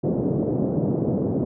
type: band-pass noise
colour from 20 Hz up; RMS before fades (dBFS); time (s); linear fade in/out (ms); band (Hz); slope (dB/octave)
pink; -23; 0.03-1.45; 10; 120 to 510; 24
effects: none